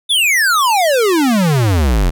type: exponential sweep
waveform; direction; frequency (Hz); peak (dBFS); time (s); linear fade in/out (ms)
square; down; 3623 to 39.89; -11; 0.09-2.11; 20
effects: none